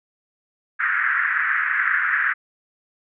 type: band-pass noise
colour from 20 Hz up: pink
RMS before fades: -21 dBFS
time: 0.79-2.34 s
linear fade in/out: 20 ms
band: 1400 to 1900 Hz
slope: 48 dB/octave
effects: none